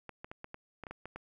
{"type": "clicks", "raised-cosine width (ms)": 0.5, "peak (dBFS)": -28, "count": 10, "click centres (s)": [0.093, 0.245, 0.315, 0.444, 0.544, 0.837, 0.868, 0.91, 1.056, 1.16], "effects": ["11-bit"]}